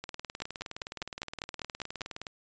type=two click trains; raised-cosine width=0.2 ms; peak=-21 / -17 dBFS; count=44 / 9; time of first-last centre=0.04-2.268 / 0.42-2.017 s; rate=19.3 / 5.01 Hz; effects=resampled to 16000 Hz